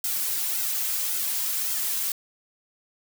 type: noise with flanger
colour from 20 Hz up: blue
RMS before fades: -27 dBFS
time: 0.04-2.12 s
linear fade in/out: 2 ms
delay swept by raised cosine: 1.7 to 3.5 ms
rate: 1.8 Hz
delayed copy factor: -0.9
effects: none